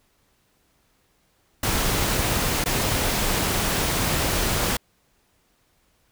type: noise with dropouts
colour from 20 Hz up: pink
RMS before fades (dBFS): -23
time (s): 1.63-4.77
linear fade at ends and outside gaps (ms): 5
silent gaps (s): 2.641-2.658
effects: pink hiss -65 dBFS RMS until 6.11 s